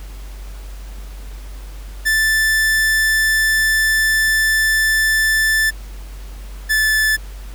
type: tone pair in turn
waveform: 45% pulse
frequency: 1760 / 1745.8 Hz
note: A6 / A6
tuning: 0 / -14 cents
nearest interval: unison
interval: 14 cents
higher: first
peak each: -13 dBFS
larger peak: neither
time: 2.05-5.71 / 6.69-7.17 s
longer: first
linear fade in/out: 20 ms
effects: added 48 Hz sine -29 dBFS peak until 7.54 s + pink hiss -43 dBFS RMS until 7.54 s